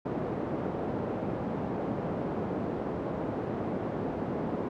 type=band-pass noise; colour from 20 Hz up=pink; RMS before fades=-33 dBFS; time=0.05-4.69 s; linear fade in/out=10 ms; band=170 to 630 Hz; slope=12 dB/octave; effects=none